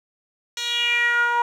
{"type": "tone with band-pass filter sweep", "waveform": "10% pulse", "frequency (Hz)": 477.1, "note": "A#4", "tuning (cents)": 40, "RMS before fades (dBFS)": -21, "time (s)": [0.57, 1.42], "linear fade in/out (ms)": 2, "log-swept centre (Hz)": [4700, 960], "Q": 4.7, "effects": []}